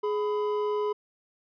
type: tone pair together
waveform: triangle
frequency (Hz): 419.4 / 999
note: G#4 / B5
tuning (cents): +17 / +20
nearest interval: octave + minor third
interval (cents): 1503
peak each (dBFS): -24 / -31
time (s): 0.03-0.93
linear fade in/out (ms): 10
effects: resampled to 11025 Hz